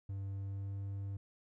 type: tone with pitch glide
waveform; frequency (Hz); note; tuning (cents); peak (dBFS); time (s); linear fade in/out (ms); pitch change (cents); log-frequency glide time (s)
triangle; 98 to 98.85; G2 to G2; 0 to +15; -36; 0.09-1.17; 5; +15; 0.34-0.81
effects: none